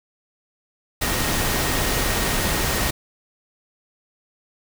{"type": "tone in noise", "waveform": "sine", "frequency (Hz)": 1864.7, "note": "A#6", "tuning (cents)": 0, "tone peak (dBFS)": -33, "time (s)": [1.01, 2.91], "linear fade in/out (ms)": 10, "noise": "pink", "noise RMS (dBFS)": -22, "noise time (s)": [1.01, 2.91], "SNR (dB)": -14, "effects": []}